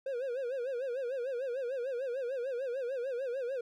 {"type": "tone with vibrato", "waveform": "triangle", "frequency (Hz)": 510, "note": "C5", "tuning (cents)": -44, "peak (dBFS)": -31, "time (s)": [0.06, 3.61], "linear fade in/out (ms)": 5, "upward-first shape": "sine", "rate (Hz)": 6.7, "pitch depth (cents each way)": 140, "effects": []}